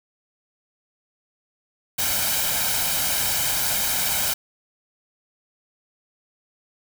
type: noise with comb filter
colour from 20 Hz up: white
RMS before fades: -23 dBFS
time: 1.98-4.34 s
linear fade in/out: 10 ms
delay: 1.3 ms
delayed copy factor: +0.6
effects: none